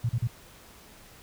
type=tone bursts; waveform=sine; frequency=117.7 Hz; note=A#2; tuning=17 cents sharp; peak=-23 dBFS; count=3; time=0.04-0.274 s; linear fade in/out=5 ms; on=52 ms; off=39 ms; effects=pink hiss -52 dBFS RMS until 1.22 s